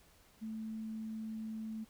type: tone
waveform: sine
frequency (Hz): 220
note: A3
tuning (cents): 0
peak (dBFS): -39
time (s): 0.41-1.85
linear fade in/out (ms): 20
effects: pink hiss -65 dBFS RMS until 1.89 s